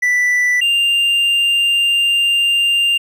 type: tone pair in turn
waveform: triangle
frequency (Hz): 1975.5 / 2794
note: B6 / F7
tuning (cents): 0 / 0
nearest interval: tritone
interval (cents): 600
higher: second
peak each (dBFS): -10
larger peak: neither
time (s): 0.02-0.61 / 0.61-2.98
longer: second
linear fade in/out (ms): 10
effects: none